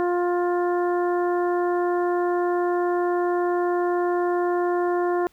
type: harmonic tone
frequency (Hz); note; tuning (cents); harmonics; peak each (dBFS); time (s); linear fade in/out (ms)
352.7; F4; +17; 1 / 2 / 3 / 4 / 5; -21 / -27 / -31 / -36 / -39; 0-5.27; 0
effects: pink hiss -60 dBFS RMS until 5.32 s